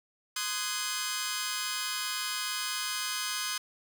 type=chord; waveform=10% pulse; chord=Ab dominant seventh; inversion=first; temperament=just; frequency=1038.3 / 1245.9 / 1495.1 / 1661.2 Hz; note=C6 / Eb6 / Gb6 / Ab6; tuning=-14 / +2 / +18 / 0 cents; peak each=-29 dBFS; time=0.36-3.58 s; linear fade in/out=5 ms; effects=none